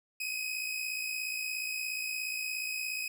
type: tone pair together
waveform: sawtooth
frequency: 2485 / 2542 Hz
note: D#7 / D#7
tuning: -3 / +36 cents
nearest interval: unison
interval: 39 cents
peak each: -35 / -32 dBFS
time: 0.2-3.08 s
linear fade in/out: 5 ms
effects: none